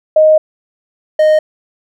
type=tone pair in turn; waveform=sine / triangle; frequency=622.3 / 618.4 Hz; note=D#5 / D#5; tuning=0 / -11 cents; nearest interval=unison; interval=11 cents; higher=first; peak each=-4 dBFS; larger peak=neither; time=0.16-0.38 / 1.19-1.39 s; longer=first; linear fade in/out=5 ms; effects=none